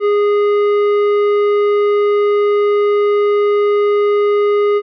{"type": "tone with tanh clipping", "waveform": "sine", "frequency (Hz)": 412.1, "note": "G#4", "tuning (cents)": -13, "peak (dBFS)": -12, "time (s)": [0, 4.82], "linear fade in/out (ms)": 50, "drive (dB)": 11, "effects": []}